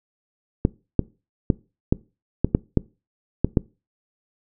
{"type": "clicks", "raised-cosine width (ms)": 3, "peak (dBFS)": -3, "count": 9, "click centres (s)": [0.651, 0.993, 1.502, 1.925, 2.446, 2.549, 2.773, 3.446, 3.572], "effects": ["noise-tail reverb RT60 0.3 s tail -22 dB re dry"]}